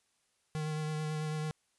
square tone with vibrato, 154.2 Hz, D#3, 15 cents flat, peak -34 dBFS, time 0.55-1.51 s, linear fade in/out 0 ms, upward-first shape sine, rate 9.1 Hz, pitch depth 18 cents each way, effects white hiss -75 dBFS RMS until 1.78 s + resampled to 24000 Hz

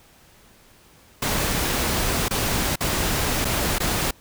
pink noise with dropouts, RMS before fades -23 dBFS, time 1.22-4.11 s, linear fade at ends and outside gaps 5 ms, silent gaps 2.284-2.308 / 2.758-2.806 / 3.447-3.451 / 3.785-3.801 s, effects pink hiss -53 dBFS RMS until 4.2 s

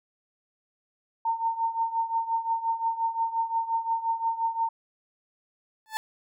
sine tone with tremolo, 911 Hz, A#5, 40 cents flat, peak -21 dBFS, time 1.25-4.69 s, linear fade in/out 5 ms, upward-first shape triangle, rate 5.7 Hz, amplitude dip 85%
30% pulse tone with exponential growth, 874 Hz, A5, 12 cents flat, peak -21 dBFS, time 5.86-5.97 s, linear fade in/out 0 ms, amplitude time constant 23 ms
effects none

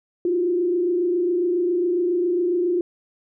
sine tone with frequency modulation, 352.7 Hz, F4, 17 cents sharp, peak -18 dBFS, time 0.25-2.81 s, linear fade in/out 2 ms, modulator 27.3 Hz, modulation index 0.63, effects none

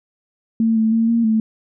sine tone with pitch steps, 225.5 / 221.1 / 226.7 / 231.6 / 220.2 Hz, A3 / A3 / A#3 / A#3 / A3, +43 / +9 / -48 / -11 / +2 cents, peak -13 dBFS, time 0.6-1.4 s, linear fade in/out 2 ms, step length 160 ms, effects none

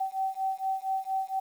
sine beating tone pair, 766 / 770.3 Hz, G5 / G5, -40 / -30 cents, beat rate 4.3 Hz, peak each -31 dBFS, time 0-1.4 s, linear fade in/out 10 ms, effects 9-bit

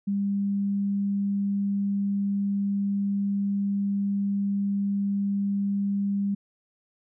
sine tone, 199.8 Hz, G3, 33 cents sharp, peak -23 dBFS, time 0.07-6.35 s, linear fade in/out 10 ms, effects none

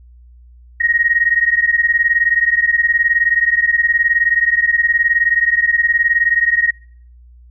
sine beating tone pair, 1870 / 1889 Hz, A#6 / A#6, +5 / +22 cents, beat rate 19 Hz, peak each -14 / -15 dBFS, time 0.8-6.71 s, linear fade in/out 10 ms, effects noise-tail reverb RT60 0.5 s tail -25 dB re dry + added 60 Hz sine -40 dBFS peak until 7.5 s

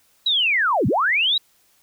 sine linear two-way sweep, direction down then up, 3955 to 91.4 to 3955 Hz, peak -16 dBFS, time 0.26-1.38 s, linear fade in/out 5 ms, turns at 0.87 s, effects white hiss -60 dBFS RMS until 1.82 s

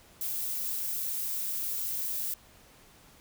violet noise, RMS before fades -33 dBFS, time 0.21-2.34 s, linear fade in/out 2 ms, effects pink hiss -57 dBFS RMS until 3.2 s

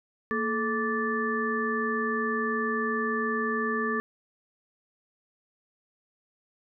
sine tone cluster, 230.7 / 432.8 / 1167 / 1753 Hz, A#3 / A4 / D6 / A6, -18 / -29 / -11 / -7 cents, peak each -31 dBFS, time 0.31-4 s, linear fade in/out 0 ms, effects none

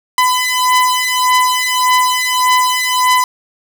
sawtooth beating tone pair, 1005 / 1006.7 Hz, B5 / B5, +30 / +33 cents, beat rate 1.7 Hz, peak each -10 dBFS, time 0.18-3.24 s, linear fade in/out 2 ms, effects 7-bit

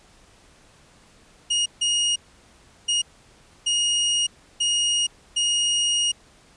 sawtooth tone bursts at uneven times, 2869 Hz, F7, 46 cents sharp, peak -16 dBFS, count 6, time 1.5-1.66 / 1.81-2.16 / 2.88-3.02 / 3.66-4.27 / 4.6-5.07 / 5.36-6.12 s, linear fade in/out 10 ms, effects pink hiss -54 dBFS RMS until 6.56 s + resampled to 22050 Hz

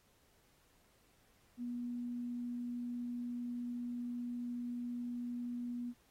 sine tone, 242 Hz, B3, 35 cents flat, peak -38 dBFS, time 1.57-5.94 s, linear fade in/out 50 ms, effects pink hiss -71 dBFS RMS until 6.1 s + AAC 48 kbps

